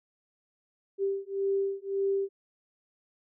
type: beating tone pair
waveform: sine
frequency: 392 / 393.8 Hz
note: G4 / G4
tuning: 0 / +8 cents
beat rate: 1.8 Hz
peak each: -30 dBFS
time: 0.98-2.29 s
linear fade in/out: 50 ms
effects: none